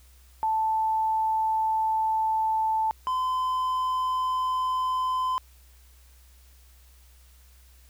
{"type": "tone pair in turn", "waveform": ["sine", "triangle"], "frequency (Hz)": [880, 1023.3], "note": ["A5", "C6"], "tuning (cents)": [0, -39], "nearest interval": "minor third", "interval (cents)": 261, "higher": "second", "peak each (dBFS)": -22, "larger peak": "neither", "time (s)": [[0.43, 2.91], [3.07, 5.38]], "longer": "first", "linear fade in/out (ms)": 0, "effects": ["added 63 Hz sine -52 dBFS peak until 7.89 s", "white hiss -60 dBFS RMS until 7.89 s"]}